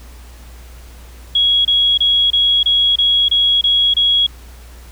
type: tone bursts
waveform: sine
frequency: 3322 Hz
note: G#7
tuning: in tune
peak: -10 dBFS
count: 9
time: 1.35-4.266 s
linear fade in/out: 5 ms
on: 300 ms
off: 27 ms
effects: added 60 Hz sine -35 dBFS peak until 4.91 s + pink hiss -44 dBFS RMS until 4.91 s